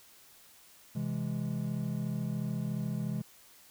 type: chord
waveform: triangle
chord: C augmented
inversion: none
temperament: equal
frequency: 130.81 / 164.81 / 207.7 Hz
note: C3 / E3 / G#3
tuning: 0 / 0 / 0 cents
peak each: -34 dBFS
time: 0.95-3.22 s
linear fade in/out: 10 ms
effects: white hiss -58 dBFS RMS until 3.7 s